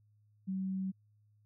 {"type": "tone", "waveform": "sine", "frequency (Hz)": 190, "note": "F#3", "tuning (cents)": 46, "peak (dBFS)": -33, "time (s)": [0.47, 0.92], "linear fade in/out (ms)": 20, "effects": ["added 105 Hz sine -65 dBFS peak until 1.45 s"]}